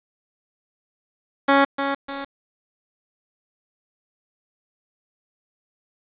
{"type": "tone with echo", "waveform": "10% pulse", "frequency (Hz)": 277.2, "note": "C#4", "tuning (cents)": 0, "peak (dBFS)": -5, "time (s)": [1.48, 1.65], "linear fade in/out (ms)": 10, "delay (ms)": 300, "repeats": 2, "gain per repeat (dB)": -8, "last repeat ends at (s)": 2.25, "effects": ["resampled to 8000 Hz", "7-bit"]}